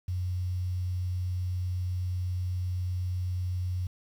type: tone with quantisation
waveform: sine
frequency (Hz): 90.8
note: F#2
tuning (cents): -32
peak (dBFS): -28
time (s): 0.08-3.87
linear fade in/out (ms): 5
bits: 9
effects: none